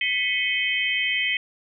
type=tone cluster; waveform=sine; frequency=1991 / 2197 / 2532 / 3117 Hz; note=B6 / C#7 / D#7 / G7; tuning=+14 / -16 / +30 / -11 cents; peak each=-26 / -27 / -27 / -27 dBFS; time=0.01-1.37 s; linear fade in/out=2 ms; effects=none